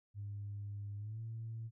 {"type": "tone with pitch glide", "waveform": "sine", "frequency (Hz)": [101.9, 113.07], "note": ["G#2", "A2"], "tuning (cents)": [-32, 48], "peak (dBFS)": -40, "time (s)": [0.14, 1.71], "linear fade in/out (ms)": 50, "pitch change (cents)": 180, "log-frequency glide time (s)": [0.97, 1.21], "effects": ["tanh soft clip ceiling -36 dBFS"]}